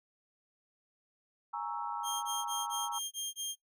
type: chord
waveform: sine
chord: A# half-diminished seventh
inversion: third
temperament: equal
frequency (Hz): 830.6 / 932.3 / 1108.7 / 1318.5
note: G#5 / A#5 / C#6 / E6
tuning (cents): 0 / 0 / 0 / 0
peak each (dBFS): -41 / -38 / -44 / -41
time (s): 1.53-2.99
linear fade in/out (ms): 10
type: tone bursts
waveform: 20% pulse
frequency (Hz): 3205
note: G7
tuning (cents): +38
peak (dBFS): -29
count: 7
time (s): 2.03-3.556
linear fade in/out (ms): 50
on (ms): 200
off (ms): 21
effects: noise-tail reverb RT60 0.1 s tail -19 dB re dry